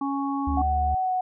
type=harmonic tone; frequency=277.2 Hz; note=C#4; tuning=in tune; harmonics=1 / 3 / 4; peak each=-26 / -31 / -32 dBFS; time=0.01-0.62 s; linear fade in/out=5 ms
type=tone; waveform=triangle; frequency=73.4 Hz; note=D2; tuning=in tune; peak=-23 dBFS; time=0.47-0.95 s; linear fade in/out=5 ms
type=tone with vibrato; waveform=sine; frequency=744 Hz; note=F#5; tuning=9 cents sharp; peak=-22 dBFS; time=0.57-1.21 s; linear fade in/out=5 ms; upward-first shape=sine; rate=3 Hz; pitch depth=13 cents each way
effects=none